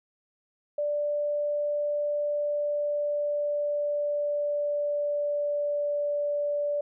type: tone with pitch glide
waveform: sine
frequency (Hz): 587.3 to 582.6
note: D5 to D5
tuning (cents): 0 to -14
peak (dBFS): -25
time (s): 0.78-6.81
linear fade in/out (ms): 5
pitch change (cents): -14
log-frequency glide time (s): 2.15-6.06
effects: none